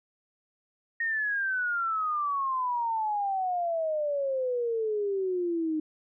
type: exponential sweep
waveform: sine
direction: down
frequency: 1864.7 to 306.5 Hz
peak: -26 dBFS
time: 1-5.8 s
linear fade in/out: 5 ms
effects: none